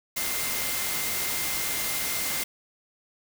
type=tone in noise; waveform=sine; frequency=2093 Hz; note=C7; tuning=in tune; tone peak=-37 dBFS; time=0.16-2.44 s; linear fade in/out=10 ms; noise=white; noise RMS=-29 dBFS; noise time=0.16-2.44 s; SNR=-11 dB; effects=none